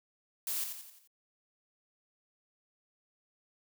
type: noise with echo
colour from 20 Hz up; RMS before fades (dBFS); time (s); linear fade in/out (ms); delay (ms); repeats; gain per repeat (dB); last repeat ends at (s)
blue; -35; 0.47-0.64; 2; 87; 5; -6; 1.075
effects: none